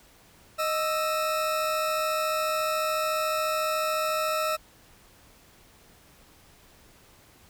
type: tone pair together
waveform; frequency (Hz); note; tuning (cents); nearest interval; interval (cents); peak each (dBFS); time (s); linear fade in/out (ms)
40% pulse; 622.3 / 1318.6; D#5 / E6; 0 / 0; octave + minor second; 1300; -27; 0.58-4.57; 20
effects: pink hiss -56 dBFS RMS until 7.49 s